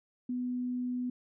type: tone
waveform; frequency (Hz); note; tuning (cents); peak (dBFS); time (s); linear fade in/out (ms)
sine; 248.4; B3; +10; -31; 0.29-1.1; 5
effects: none